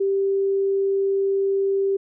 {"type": "tone", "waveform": "sine", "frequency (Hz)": 392, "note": "G4", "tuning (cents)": 0, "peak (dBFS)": -18, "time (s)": [0, 1.97], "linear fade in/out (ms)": 10, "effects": []}